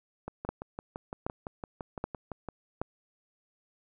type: two click trains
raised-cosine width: 1 ms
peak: -23 / -17 dBFS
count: 14 / 4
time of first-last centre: 0.28-2.487 / 0.49-2.816 s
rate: 5.89 / 1.29 Hz
effects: none